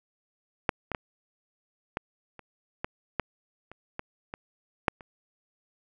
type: clicks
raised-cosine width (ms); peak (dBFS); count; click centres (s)
0.5; -7 / -17 / -14 / -14 / -29 / -15 / -11 / -29 / -18 / -21 / -6 / -30; 12; 0.692 / 0.917 / 0.948 / 1.971 / 2.393 / 2.845 / 3.197 / 3.716 / 3.994 / 4.339 / 4.882 / 5.008
effects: none